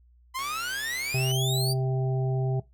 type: exponential sweep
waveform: sawtooth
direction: up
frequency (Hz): 1014 to 4785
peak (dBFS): -26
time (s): 0.34-1.74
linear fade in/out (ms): 20
type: click train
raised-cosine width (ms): 0.2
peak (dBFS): -26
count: 123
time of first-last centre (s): 0.39-1.314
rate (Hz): 132
type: harmonic tone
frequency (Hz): 130.81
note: C3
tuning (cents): 0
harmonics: 1 / 3 / 5 / 6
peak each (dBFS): -24 / -34 / -38 / -40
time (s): 1.14-2.6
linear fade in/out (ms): 5
effects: noise-tail reverb RT60 0.2 s tail -19 dB re dry + added 60 Hz sine -55 dBFS peak until 2.73 s